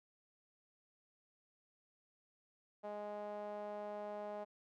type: tone with band-pass filter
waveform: sawtooth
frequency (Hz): 207.7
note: G#3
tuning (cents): 0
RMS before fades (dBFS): -45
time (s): 2.83-4.45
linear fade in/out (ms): 20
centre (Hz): 690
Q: 3.7
effects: none